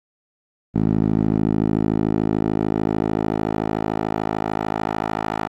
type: tone with band-pass filter sweep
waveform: 10% pulse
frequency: 53.5 Hz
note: A1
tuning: 48 cents flat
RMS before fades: -21 dBFS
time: 0.74-5.48 s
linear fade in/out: 20 ms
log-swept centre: 210 to 930 Hz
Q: 1.1
effects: Opus 24 kbps